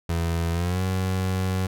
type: tone with pitch glide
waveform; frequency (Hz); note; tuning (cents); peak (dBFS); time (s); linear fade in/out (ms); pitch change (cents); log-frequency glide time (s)
30% pulse; 83.9 to 93.63; E2 to F#2; +31 to +21; -20; 0.09-1.67; 5; +190; 0.52-0.82
effects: none